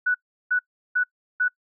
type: tone bursts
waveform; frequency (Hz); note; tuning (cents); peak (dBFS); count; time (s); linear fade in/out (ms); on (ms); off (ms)
sine; 1480; F#6; 0; -18; 4; 0.06-1.484; 10; 86; 360
effects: noise-tail reverb RT60 0.1 s tail -25 dB re dry